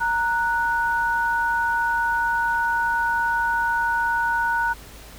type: tone pair together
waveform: sine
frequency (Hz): 929.2 / 1475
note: A#5 / F#6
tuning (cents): -6 / -6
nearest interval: minor sixth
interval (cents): 800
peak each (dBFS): -22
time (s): 0-4.74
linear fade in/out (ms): 20
effects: added 52 Hz sine -42 dBFS peak until 5.18 s + pink hiss -44 dBFS RMS until 5.18 s